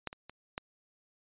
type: clicks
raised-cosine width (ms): 0.3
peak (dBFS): -19 / -28 / -30 / -19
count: 4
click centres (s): 0.073 / 0.129 / 0.296 / 0.579
effects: resampled to 8000 Hz